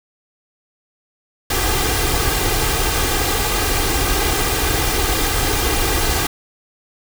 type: noise with comb filter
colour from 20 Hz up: pink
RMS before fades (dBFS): -18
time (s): 1.5-6.27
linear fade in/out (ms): 5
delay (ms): 2.5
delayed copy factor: +0.65
effects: none